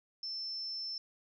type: tone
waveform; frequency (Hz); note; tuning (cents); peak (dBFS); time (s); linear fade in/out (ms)
sine; 5320; E8; +15; -37; 0.23-0.98; 2
effects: none